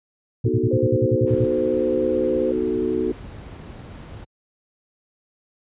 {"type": "tone bursts", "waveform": "sine", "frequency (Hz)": 116.54, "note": "A#2", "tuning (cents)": 0, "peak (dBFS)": -16, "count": 11, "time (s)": [0.44, 1.444], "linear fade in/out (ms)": 5, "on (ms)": 44, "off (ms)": 52}
{"type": "chord", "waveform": "sine", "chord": "B dominant seventh", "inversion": "none", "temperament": "equal with one note detuned", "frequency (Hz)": [243.5, 311.1, 370, 440], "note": ["B3", "D#4", "F#4", "A4"], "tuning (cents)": [-24, 0, 0, 0], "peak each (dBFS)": [-27, -26, -23, -26], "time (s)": [0.45, 3.12], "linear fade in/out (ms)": 5}
{"type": "tone", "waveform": "sine", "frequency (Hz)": 517, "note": "C5", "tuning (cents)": -21, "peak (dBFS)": -22, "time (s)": [0.71, 2.52], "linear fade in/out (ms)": 5}
{"type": "noise", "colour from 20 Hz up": "brown", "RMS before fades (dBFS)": -34, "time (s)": [1.26, 4.25], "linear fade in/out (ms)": 20}
{"effects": ["high-pass 60 Hz 12 dB/octave", "resampled to 8000 Hz"]}